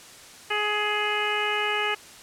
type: harmonic tone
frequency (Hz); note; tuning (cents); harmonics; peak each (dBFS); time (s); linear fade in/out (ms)
419.3; G#4; +17; 1 / 2 / 3 / 4 / 5 / 6 / 7; -31 / -31 / -31 / -31 / -31 / -31 / -31; 0.5-1.95; 10
effects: white hiss -46 dBFS RMS until 2.22 s + low-pass 9000 Hz 12 dB/octave